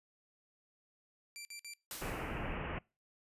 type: tone bursts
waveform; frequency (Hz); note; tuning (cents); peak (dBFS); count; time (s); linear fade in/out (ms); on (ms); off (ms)
15% pulse; 2351; D7; +1; -39; 3; 1.36-1.736; 0; 90; 53
type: noise with exponential decay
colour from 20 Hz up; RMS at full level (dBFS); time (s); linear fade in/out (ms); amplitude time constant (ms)
white; -41; 1.91-2.56; 1; 140
type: low-pass noise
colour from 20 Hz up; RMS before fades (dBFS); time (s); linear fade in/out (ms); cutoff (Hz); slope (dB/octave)
pink; -40; 2.01-2.79; 10; 2900; 96
effects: noise-tail reverb RT60 0.3 s tail -25 dB re dry + resampled to 32000 Hz